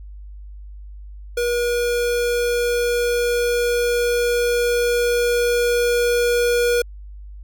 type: tone with level ramp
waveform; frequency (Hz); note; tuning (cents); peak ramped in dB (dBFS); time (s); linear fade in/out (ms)
square; 480.1; B4; -49; -19 to -16; 1.37-6.82; 5
effects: added 50 Hz sine -34 dBFS peak until 7.43 s